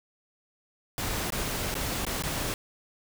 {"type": "noise with dropouts", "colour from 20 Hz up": "pink", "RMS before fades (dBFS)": -31, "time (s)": [0.98, 2.54], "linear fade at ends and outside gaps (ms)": 1, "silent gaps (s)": [[1.304, 1.322], [1.742, 1.752], [2.051, 2.066], [2.224, 2.236]], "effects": []}